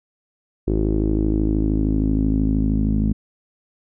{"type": "tone with low-pass filter sweep", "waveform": "sawtooth", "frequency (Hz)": 53, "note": "G#1", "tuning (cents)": 36, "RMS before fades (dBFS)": -19, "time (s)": [0.67, 3.13], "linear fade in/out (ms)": 10, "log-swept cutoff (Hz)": [360, 230], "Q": 5.5, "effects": []}